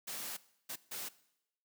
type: noise bursts at uneven times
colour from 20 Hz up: white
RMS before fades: -42 dBFS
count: 3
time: 0.07-0.37 / 0.69-0.76 / 0.91-1.09 s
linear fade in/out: 10 ms
effects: noise-tail reverb RT60 0.8 s tail -19 dB re dry + high-pass 150 Hz 12 dB/octave